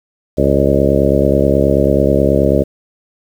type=harmonic tone with a mistuned harmonic; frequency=69.3 Hz; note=C#2; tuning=in tune; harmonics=1 / 2 / 3 / 4 / 5 / 6 / 7 / 8 / 9; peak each=-18 / -18 / -18 / -18 / -18 / -18 / -18 / -18 / -18 dBFS; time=0.37-2.64 s; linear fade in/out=20 ms; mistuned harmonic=9; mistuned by=-38 cents; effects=7-bit